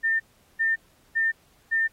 sine tone bursts, 1804 Hz, A6, 43 cents sharp, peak -20 dBFS, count 4, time 0.03-1.88 s, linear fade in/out 20 ms, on 170 ms, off 390 ms, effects pink hiss -62 dBFS RMS until 1.92 s + AAC 48 kbps

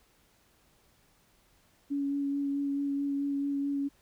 sine tone with vibrato, 281.1 Hz, C#4, 24 cents sharp, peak -28 dBFS, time 1.9-3.89 s, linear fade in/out 20 ms, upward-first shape sine, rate 4.6 Hz, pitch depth 13 cents each way, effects pink hiss -66 dBFS RMS until 4.01 s

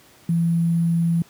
sine tone with sample-and-hold, 168 Hz, E3, 33 cents sharp, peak -16 dBFS, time 0.29-1.22 s, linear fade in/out 2 ms, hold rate 11025 Hz, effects pink hiss -51 dBFS RMS until 1.29 s + high-pass 100 Hz 12 dB/octave

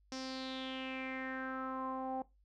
sawtooth tone with low-pass filter sweep, 261.9 Hz, C4, 2 cents sharp, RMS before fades -41 dBFS, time 0.12-2.22 s, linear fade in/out 2 ms, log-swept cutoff 5600 to 750 Hz, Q 5.5, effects noise-tail reverb RT60 0.2 s tail -18 dB re dry + added 50 Hz sine -66 dBFS peak until 2.44 s

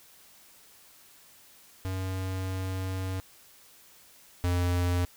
square tone pair in turn, 94.1 / 88.52 Hz, F#2 / F2, +30 / +24 cents, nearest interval minor second, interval 106 cents, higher first, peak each -31 / -25 dBFS, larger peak second, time 1.85-3.2 / 4.44-5.05 s, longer first, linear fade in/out 0 ms, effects white hiss -56 dBFS RMS until 5.16 s

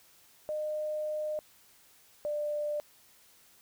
sine tone pair in turn, 610 / 594 Hz, D#5 / D5, -34 / +20 cents, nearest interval unison, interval 46 cents, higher first, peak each -31 / -30 dBFS, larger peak second, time 0.49-1.39 / 2.25-2.8 s, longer first, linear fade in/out 0 ms, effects white hiss -61 dBFS RMS until 3.61 s

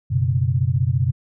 sine chord, F# suspended fourth, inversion none, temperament equal, 92.5 / 123.47 / 138.59 Hz, F#2 / B2 / C#3, 0 / 0 / 0 cents, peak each -22 / -19 / -22 dBFS, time 0.1-1.12 s, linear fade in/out 20 ms, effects none

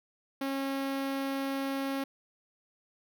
sawtooth tone with notch filter, 272.6 Hz, C#4, 29 cents flat, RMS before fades -33 dBFS, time 0.41-2.04 s, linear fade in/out 5 ms, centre 7400 Hz, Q 1.2, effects none

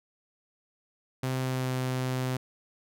sawtooth tone with pitch glide, 130 to 128.58 Hz, C3 to C3, -11 to -30 cents, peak -24 dBFS, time 1.23-2.37 s, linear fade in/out 5 ms, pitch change -19 cents, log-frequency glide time 1.39-1.74 s, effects none

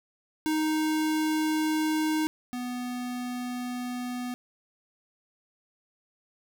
square tone pair in turn, 311.3 / 247.1 Hz, D#4 / B3, +1 / +1 cents, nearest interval major third, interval 400 cents, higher first, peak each -25 / -32 dBFS, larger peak first, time 0.46-2.27 / 2.53-4.34 s, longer neither, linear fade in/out 0 ms, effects none

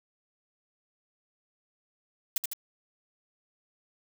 blue noise with echo, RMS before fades -27 dBFS, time 2.36-2.38 s, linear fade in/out 2 ms, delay 77 ms, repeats 2, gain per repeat -4 dB, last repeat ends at 2.534 s, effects none

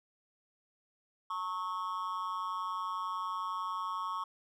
triangle tone with amplitude modulation, 1100 Hz, C#6, 14 cents flat, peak -28 dBFS, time 1.3-4.24 s, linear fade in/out 5 ms, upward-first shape sine, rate 189 Hz, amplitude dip 95%, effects none

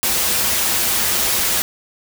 white noise with comb filter, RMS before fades -18 dBFS, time 0.03-1.62 s, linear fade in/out 0 ms, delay 6.9 ms, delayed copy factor -0.6, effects none

